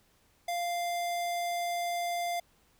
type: tone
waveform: square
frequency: 696 Hz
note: F5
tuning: 6 cents flat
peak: -31 dBFS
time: 0.48-2.4 s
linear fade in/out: 5 ms
effects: pink hiss -67 dBFS RMS until 2.79 s